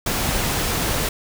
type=noise; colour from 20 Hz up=pink; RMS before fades=-22 dBFS; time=0.06-1.09 s; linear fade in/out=5 ms; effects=none